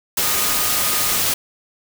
sine tone in noise, 1236 Hz, D#6, 12 cents flat, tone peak -30 dBFS, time 0.22-1.17 s, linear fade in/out 5 ms, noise white, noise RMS -19 dBFS, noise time 0.17-1.34 s, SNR -14 dB, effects none

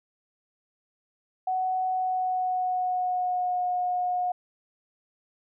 sine tone with pitch glide, 745 to 722.5 Hz, F#5 to F#5, +12 to -41 cents, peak -24 dBFS, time 1.47-4.32 s, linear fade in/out 5 ms, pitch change -53 cents, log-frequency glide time 1.88-3.65 s, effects none

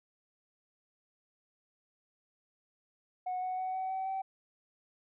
sine tone with pitch steps, 734 / 740.8 / 747.7 / 754.6 / 761.6 / 768.7 Hz, F#5 / F#5 / F#5 / F#5 / F#5 / G5, -14 / +2 / +18 / +34 / +50 / -34 cents, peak -31 dBFS, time 3.26-4.22 s, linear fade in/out 10 ms, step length 160 ms, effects tanh soft clip ceiling -30 dBFS

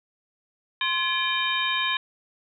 sine tone cluster, 1049 / 1704 / 2389 / 3085 / 3717 Hz, C6 / G#6 / D7 / G7 / A#7, +4 / +44 / +29 / -28 / -6 cents, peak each -29 dBFS, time 0.81-1.97 s, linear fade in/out 2 ms, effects none

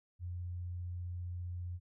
sine tone, 88.5 Hz, F2, 23 cents sharp, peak -38 dBFS, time 0.19-1.8 s, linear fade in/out 50 ms, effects none

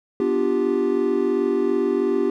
triangle chord, G dominant seventh, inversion first, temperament equal, 246.9 / 293.7 / 349.2 / 392 Hz, B3 / D4 / F4 / G4, 0 / 0 / 0 / 0 cents, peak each -24 / -24 / -22 / -19 dBFS, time 0.2-2.3 s, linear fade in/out 2 ms, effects none

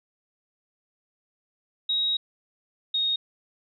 sine tone pair in turn, 3800 / 3728 Hz, A#7 / A#7, +33 / -1 cents, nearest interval unison, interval 34 cents, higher first, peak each -22 dBFS, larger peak neither, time 1.89-2.17 / 2.94-3.16 s, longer first, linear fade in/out 5 ms, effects none

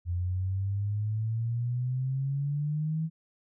sine exponential sweep, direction up, 86.4 to 162.5 Hz, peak -27 dBFS, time 0.05-3.1 s, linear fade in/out 50 ms, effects none

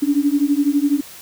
sine beating tone pair, 281.1 / 293.1 Hz, C#4 / D4, +24 / -3 cents, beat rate 12 Hz, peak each -17 dBFS, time 0.02-1.01 s, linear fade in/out 10 ms, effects white hiss -39 dBFS RMS until 1.21 s

